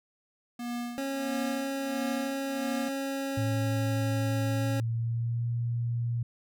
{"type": "tone with tremolo", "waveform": "square", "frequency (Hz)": 240.1, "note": "B3", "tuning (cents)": -49, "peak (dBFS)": -32, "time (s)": [0.59, 2.89], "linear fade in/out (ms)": 5, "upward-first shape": "sine", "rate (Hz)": 1.5, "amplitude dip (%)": 90}
{"type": "tone", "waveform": "25% pulse", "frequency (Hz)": 273.2, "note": "C#4", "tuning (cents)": -25, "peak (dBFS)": -27, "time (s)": [0.98, 4.8], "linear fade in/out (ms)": 0}
{"type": "tone with pitch glide", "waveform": "sine", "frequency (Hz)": [111, 118.28], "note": ["A2", "A#2"], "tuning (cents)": [16, 26], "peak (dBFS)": -27, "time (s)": [3.37, 6.23], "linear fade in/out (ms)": 5, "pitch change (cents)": 110, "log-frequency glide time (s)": [4.24, 5.47]}
{"effects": []}